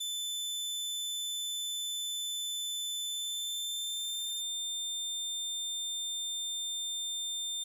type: tone with pitch glide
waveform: sawtooth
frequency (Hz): 3520 to 3600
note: A7 to A7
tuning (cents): 0 to +39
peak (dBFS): -31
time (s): 0-7.64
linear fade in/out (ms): 10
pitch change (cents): +39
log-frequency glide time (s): 3.05-4.45
effects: resampled to 32000 Hz + 10-bit